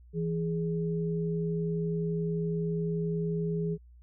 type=tone pair together; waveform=sine; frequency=165.23 / 416 Hz; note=E3 / G#4; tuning=+4 / +3 cents; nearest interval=octave + major third; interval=1599 cents; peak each=-29 / -33 dBFS; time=0.13-3.78 s; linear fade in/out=50 ms; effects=added 60 Hz sine -51 dBFS peak until 4.02 s